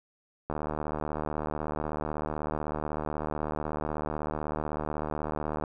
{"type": "click train", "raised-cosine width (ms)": 1, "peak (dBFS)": -18, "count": 392, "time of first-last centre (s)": [0.5, 5.638], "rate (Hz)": 76.1, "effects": []}